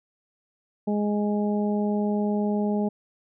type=harmonic tone; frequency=207.7 Hz; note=G#3; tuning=in tune; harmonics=1 / 2 / 3 / 4; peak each=-23 / -29 / -33 / -35 dBFS; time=0.87-2.89 s; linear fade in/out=10 ms; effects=none